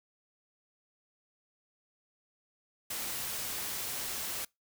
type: noise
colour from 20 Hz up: white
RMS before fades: -37 dBFS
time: 2.9-4.45 s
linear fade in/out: 5 ms
effects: noise-tail reverb RT60 0.2 s tail -25 dB re dry